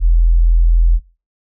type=tone; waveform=sine; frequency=41.91 Hz; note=E1; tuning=29 cents sharp; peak=-7 dBFS; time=0-1 s; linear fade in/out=50 ms; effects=noise-tail reverb RT60 0.3 s tail -19 dB re dry